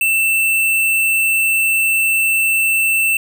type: tone with sample-and-hold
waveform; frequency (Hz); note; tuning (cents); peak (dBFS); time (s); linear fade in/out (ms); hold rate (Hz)
sine; 2665; E7; +18; -12; 0.01-3.17; 2; 11025
effects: none

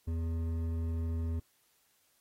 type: tone with hard clipping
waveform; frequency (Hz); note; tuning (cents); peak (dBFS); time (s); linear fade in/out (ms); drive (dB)
triangle; 82.41; E2; 0; -33; 0.07-1.4; 10; 13
effects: white hiss -71 dBFS RMS until 2.2 s + AAC 48 kbps

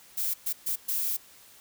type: noise bursts at uneven times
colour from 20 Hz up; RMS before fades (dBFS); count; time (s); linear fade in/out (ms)
violet; -29; 4; 0.17-0.34 / 0.46-0.53 / 0.66-0.76 / 0.88-1.17; 10
effects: white hiss -54 dBFS RMS until 1.6 s

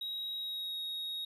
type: tone with pitch glide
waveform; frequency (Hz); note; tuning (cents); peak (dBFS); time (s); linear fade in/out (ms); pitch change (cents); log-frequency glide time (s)
triangle; 3815 to 3765; A#7 to A#7; +39 to +16; -35; 0.01-1.25; 5; -23; 0.35-0.79
effects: none

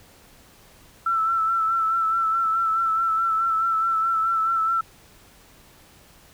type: tone with vibrato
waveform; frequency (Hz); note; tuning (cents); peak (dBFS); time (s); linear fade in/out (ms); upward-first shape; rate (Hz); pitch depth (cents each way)
sine; 1332; E6; +18; -19; 1.06-4.81; 5; sine; 4.7; 33
effects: pink hiss -52 dBFS RMS until 6.33 s

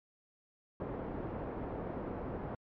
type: low-pass noise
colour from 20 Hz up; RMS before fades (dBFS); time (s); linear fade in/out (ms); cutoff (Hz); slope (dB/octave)
white; -40; 0.8-2.55; 2; 550; 12
effects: low-pass 2000 Hz 12 dB/octave + MP3 48 kbps

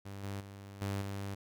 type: tone with level steps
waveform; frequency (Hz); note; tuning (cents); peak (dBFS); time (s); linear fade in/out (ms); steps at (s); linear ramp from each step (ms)
sawtooth; 99.2; G2; +21; -39 / -34 / -43 / -30 / -34; 0.05-1.35; 10; 0.23 / 0.4 / 0.81 / 1.01; 10
effects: none

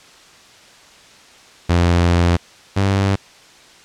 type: tone pair in turn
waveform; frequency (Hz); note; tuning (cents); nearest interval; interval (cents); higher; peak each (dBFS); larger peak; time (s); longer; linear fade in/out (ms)
sawtooth; 86.6 / 97.93; F2 / G2; -14 / -1; major second; 213; second; -8 / -10; first; 1.69-2.37 / 2.76-3.16; first; 10
effects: white hiss -45 dBFS RMS until 3.84 s + low-pass 6000 Hz 12 dB/octave

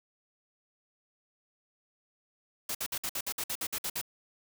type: noise bursts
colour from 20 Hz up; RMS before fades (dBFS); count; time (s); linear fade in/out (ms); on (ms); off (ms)
white; -34; 12; 2.69-4.014; 5; 59; 56
effects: none

